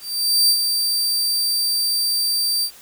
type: tone with ADSR envelope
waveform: sawtooth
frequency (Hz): 4669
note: D8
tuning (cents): -11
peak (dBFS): -9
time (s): 0-2.71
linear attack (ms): 490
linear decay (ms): 74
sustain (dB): -6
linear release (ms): 78
effects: white hiss -45 dBFS RMS until 2.81 s